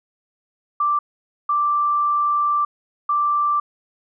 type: tone bursts at uneven times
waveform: sine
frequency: 1174.7 Hz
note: D6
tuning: in tune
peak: -16 dBFS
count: 3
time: 0.8-0.99 / 1.49-2.65 / 3.09-3.6 s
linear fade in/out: 5 ms
effects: none